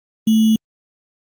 sine tone with sample-and-hold, 220 Hz, A3, in tune, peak -10 dBFS, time 0.27-0.56 s, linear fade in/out 5 ms, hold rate 3150 Hz, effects Opus 24 kbps

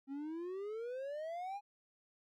triangle exponential sweep, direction up, 266.7 to 830.6 Hz, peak -38 dBFS, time 0.07-1.61 s, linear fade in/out 50 ms, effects none

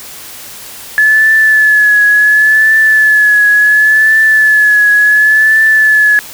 sine tone with vibrato, 1718 Hz, A6, 42 cents flat, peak -4 dBFS, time 0.98-6.19 s, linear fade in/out 0 ms, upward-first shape triangle, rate 0.7 Hz, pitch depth 47 cents each way, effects white hiss -29 dBFS RMS until 6.33 s

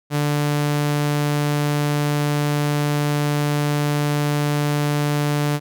sawtooth tone, 146.83 Hz, D3, in tune, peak -14 dBFS, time 0.1-5.6 s, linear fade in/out 50 ms, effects none

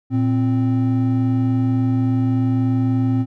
triangle tone pair together, 115.06 / 261.6 Hz, A#2 / C4, -22 / 0 cents, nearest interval octave + major second, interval 1422 cents, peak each -16 dBFS, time 0.1-3.26 s, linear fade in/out 50 ms, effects none

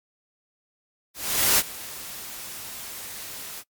white noise with ADSR envelope, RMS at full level -18 dBFS, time 1.14-3.64 s, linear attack 440 ms, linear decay 45 ms, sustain -19 dB, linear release 55 ms, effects noise-tail reverb RT60 0.1 s tail -23 dB re dry + MP3 96 kbps

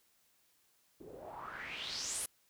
white noise with low-pass filter sweep, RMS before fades -43 dBFS, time 1-2.26 s, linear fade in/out 5 ms, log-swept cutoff 330 to 11000 Hz, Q 4.8, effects white hiss -72 dBFS RMS until 2.49 s

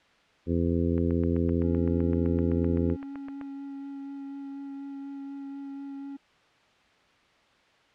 harmonic tone, 84.8 Hz, E2, 50 cents sharp, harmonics 1 / 2 / 3 / 4 / 5 / 6, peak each -28 / -30 / -28 / -31 / -33 / -37 dBFS, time 0.46-2.97 s, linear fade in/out 50 ms
click train, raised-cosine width 0.5 ms, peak -28 dBFS, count 20, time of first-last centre 0.98-3.413 s, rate 7.81 Hz
triangle tone with vibrato, 277.2 Hz, C#4, in tune, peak -34 dBFS, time 1.63-6.17 s, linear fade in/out 10 ms, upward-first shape sine, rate 4.1 Hz, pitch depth 10 cents each way
effects white hiss -61 dBFS RMS until 7.94 s + low-pass 3000 Hz 12 dB/octave

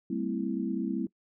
sine chord, A minor seventh, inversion third, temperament equal with one note detuned, 196 / 225.7 / 261.6 / 329.6 Hz, G3 / A3 / C4 / E4, 0 / +44 / 0 / 0 cents, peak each -34 dBFS, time 0.1-1.07 s, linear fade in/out 5 ms, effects noise-tail reverb RT60 0.1 s tail -21 dB re dry

